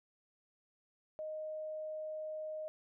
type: tone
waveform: sine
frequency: 621 Hz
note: D#5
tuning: 3 cents flat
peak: -39 dBFS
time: 1.19-2.68 s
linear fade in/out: 0 ms
effects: none